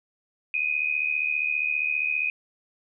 sine tone pair together, 2456 / 2531 Hz, D#7 / D#7, -23 / +29 cents, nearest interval minor second, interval 52 cents, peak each -26 dBFS, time 0.54-2.3 s, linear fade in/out 2 ms, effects none

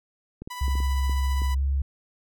clicks, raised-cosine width 3 ms, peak -24 dBFS, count 7, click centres 0.42 / 0.475 / 0.681 / 0.754 / 0.803 / 1.096 / 1.419 s
sawtooth tone with tremolo, 991 Hz, B5, 6 cents sharp, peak -29 dBFS, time 0.5-1.55 s, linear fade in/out 10 ms, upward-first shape sine, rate 15 Hz, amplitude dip 30%
sine tone with pitch glide, 66.6 to 68.67 Hz, C2 to C#2, +31 to -16 cents, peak -21 dBFS, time 0.61-1.82 s, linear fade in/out 5 ms, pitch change +53 cents, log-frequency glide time 1.56-1.61 s
effects none

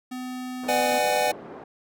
square tone with pitch glide, 253 to 250.7 Hz, B3 to B3, +42 to +26 cents, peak -32 dBFS, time 0.11-0.99 s, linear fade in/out 10 ms, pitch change -16 cents, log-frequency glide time 0.61-0.73 s
pink band-pass noise, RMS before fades -41 dBFS, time 0.63-1.64 s, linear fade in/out 5 ms, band 250 to 870 Hz, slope 12 dB/octave
square chord, G# half-diminished seventh, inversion first, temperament just, 498.4 / 598 / 747.5 / 830.6 Hz, B4 / D5 / F#5 / G#5, +16 / +31 / +17 / 0 cents, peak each -29 / -26 / -26 / -28 dBFS, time 0.68-1.32 s, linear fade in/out 10 ms
effects none

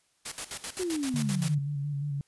white noise with tremolo, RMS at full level -35 dBFS, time 0.25-1.55 s, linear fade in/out 10 ms, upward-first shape square, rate 7.7 Hz, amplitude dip 80%
sine exponential sweep, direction down, 380 to 141 Hz, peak -28 dBFS, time 0.79-1.59 s, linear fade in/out 10 ms
sine tone with vibrato, 143.4 Hz, D3, 41 cents flat, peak -29 dBFS, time 1.14-2.21 s, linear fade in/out 0 ms, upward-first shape square, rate 5.7 Hz, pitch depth 33 cents each way
effects white hiss -70 dBFS RMS until 2.27 s + resampled to 24000 Hz

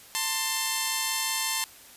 5% pulse tone pair together, 890.5 / 1046.5 Hz, A5 / C6, +21 / 0 cents, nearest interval minor third, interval 279 cents, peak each -17 dBFS, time 0.15-1.64 s, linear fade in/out 0 ms, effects white hiss -50 dBFS RMS until 1.96 s + resampled to 32000 Hz

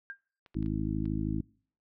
sine tone with exponential decay, 1600 Hz, G6, 35 cents sharp, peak -34 dBFS, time 0.1-0.19 s, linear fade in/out 0 ms, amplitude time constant 19 ms
clicks, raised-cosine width 0.3 ms, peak -38 dBFS, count 5, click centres 0.462 / 0.544 / 0.627 / 0.661 / 1.056 s
harmonic tone, 52.8 Hz, G#1, 29 cents sharp, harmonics 1 / 2 / 3 / 4 / 5 / 6, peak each -36 / -36 / -36 / -36 / -36 / -36 dBFS, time 0.55-1.41 s, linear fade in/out 5 ms
effects noise-tail reverb RT60 0.5 s tail -25 dB re dry

